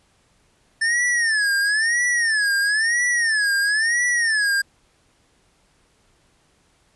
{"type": "tone with vibrato", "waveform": "square", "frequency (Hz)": 1771, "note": "A6", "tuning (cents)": 11, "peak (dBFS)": -18, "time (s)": [0.81, 4.62], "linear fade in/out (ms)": 10, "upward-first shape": "sine", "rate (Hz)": 1, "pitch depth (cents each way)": 170, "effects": ["pink hiss -61 dBFS RMS until 6.95 s", "resampled to 24000 Hz"]}